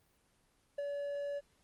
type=tone with ADSR envelope; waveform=triangle; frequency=571 Hz; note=D5; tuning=49 cents flat; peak=-31 dBFS; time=0.78-1.41 s; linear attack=7 ms; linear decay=23 ms; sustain=-3 dB; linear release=33 ms; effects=pink hiss -72 dBFS RMS until 1.63 s + Opus 24 kbps